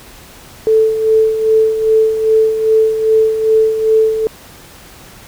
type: tone with tremolo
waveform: sine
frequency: 440 Hz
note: A4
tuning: in tune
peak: -6 dBFS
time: 0.67-4.27 s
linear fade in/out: 0 ms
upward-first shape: sine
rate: 2.5 Hz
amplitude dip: 60%
effects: pink hiss -38 dBFS RMS until 5.27 s